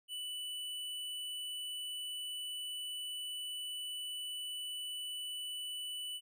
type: tone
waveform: square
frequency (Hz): 2975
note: F#7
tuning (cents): +9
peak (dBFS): -40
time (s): 0.08-6.21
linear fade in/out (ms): 50
effects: none